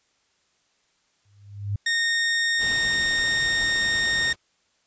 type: tone with exponential growth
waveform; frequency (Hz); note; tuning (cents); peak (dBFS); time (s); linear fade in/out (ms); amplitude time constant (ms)
sine; 101.4; G#2; -41; -21; 1.25-1.76; 5; 110
type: tone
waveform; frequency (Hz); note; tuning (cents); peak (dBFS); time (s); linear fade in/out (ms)
sawtooth; 1845; A#6; -18; -17; 1.86-4.33; 5
type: noise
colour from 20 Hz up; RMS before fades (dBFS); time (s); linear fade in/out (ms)
pink; -36; 2.58-4.36; 50
effects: white hiss -67 dBFS RMS until 4.86 s + resampled to 16000 Hz